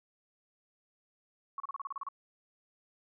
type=tone bursts; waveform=sine; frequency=1108.7 Hz; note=C#6; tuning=in tune; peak=-35 dBFS; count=10; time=1.58-2.087 s; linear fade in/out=2 ms; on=21 ms; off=33 ms; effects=none